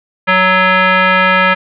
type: tone with frequency modulation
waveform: sine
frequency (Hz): 185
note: F#3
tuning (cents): 0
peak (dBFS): -7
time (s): 0.27-1.55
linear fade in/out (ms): 20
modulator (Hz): 744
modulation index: 3
effects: none